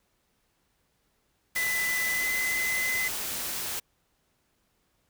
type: noise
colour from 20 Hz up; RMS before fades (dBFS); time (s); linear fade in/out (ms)
white; -33; 1.55-3.8; 10
type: tone with pitch glide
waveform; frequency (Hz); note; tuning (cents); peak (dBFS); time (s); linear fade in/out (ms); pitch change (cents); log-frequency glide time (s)
triangle; 2000 to 2031; B6 to B6; +21 to +48; -25; 1.56-3.08; 2; +27; 2.11-2.27
effects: pink hiss -72 dBFS RMS until 5.09 s